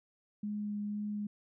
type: tone with vibrato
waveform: sine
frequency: 207.7 Hz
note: G#3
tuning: in tune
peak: -34 dBFS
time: 0.43-1.27 s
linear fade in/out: 5 ms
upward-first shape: sine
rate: 2 Hz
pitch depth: 9 cents each way
effects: none